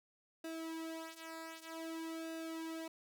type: tone with flanger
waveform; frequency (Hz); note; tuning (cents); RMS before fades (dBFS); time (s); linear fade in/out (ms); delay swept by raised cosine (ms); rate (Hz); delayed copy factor
sawtooth; 325.1; E4; -24; -45; 0.44-2.88; 5; 0.92 to 3.42; 0.53; -0.8
effects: none